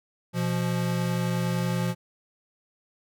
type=tone pair together; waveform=square; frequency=122.9 / 173.81 Hz; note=B2 / F3; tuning=-8 / -8 cents; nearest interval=tritone; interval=600 cents; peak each=-29 / -27 dBFS; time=0.33-1.95 s; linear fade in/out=50 ms; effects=none